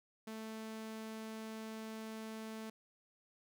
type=tone; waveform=sawtooth; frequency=220.4 Hz; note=A3; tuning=3 cents sharp; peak=-40 dBFS; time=0.27-2.7 s; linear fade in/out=5 ms; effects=none